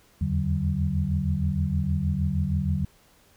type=tone cluster; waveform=sine; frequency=80.4 / 86.8 / 146.1 / 188.9 Hz; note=E2 / F2 / D3 / F#3; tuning=-43 / -10 / -9 / +36 cents; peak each=-28 dBFS; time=0.21-2.85 s; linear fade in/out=5 ms; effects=pink hiss -59 dBFS RMS until 3.36 s